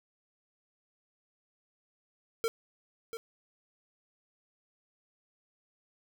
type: tone with echo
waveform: square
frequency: 455.5 Hz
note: A#4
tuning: 40 cents flat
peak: -28 dBFS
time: 2.44-2.48 s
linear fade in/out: 0 ms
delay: 690 ms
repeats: 1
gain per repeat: -10 dB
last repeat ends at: 3.17 s
effects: none